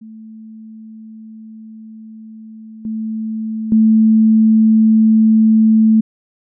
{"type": "tone with level steps", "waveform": "sine", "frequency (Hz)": 220, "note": "A3", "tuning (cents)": 0, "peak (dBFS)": [-32, -19, -7], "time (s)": [0.01, 6.01], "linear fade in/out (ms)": 10, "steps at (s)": [2.85, 3.72], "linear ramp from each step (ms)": 2, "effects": []}